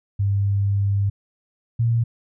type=tone pair in turn; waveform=sine; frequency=99.8 / 116.26 Hz; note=G2 / A#2; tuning=+32 / -4 cents; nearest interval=minor third; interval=264 cents; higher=second; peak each=-17 / -16 dBFS; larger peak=second; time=0.19-1.1 / 1.79-2.04 s; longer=first; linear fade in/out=10 ms; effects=none